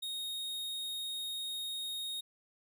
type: tone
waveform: 45% pulse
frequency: 3729 Hz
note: A#7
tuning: in tune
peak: -37 dBFS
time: 0.02-2.21 s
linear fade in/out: 10 ms
effects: none